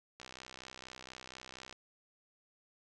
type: click train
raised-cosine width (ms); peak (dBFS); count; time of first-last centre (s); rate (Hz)
0.2; -30; 99; 0.2-1.726; 64.2
effects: resampled to 24000 Hz + 10-bit